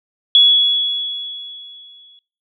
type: tone with exponential decay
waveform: sine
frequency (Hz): 3374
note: G#7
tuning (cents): +27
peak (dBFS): -5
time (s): 0.35-2.19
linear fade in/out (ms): 1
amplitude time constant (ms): 400
effects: noise-tail reverb RT60 0.5 s tail -26 dB re dry